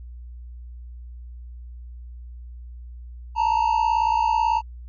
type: tone pair together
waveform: triangle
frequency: 880 / 938.2 Hz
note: A5 / A#5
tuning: 0 / +11 cents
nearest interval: minor second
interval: 111 cents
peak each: -19 dBFS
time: 3.35-4.62 s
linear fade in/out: 50 ms
effects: added 60 Hz sine -36 dBFS peak until 4.88 s + resampled to 16000 Hz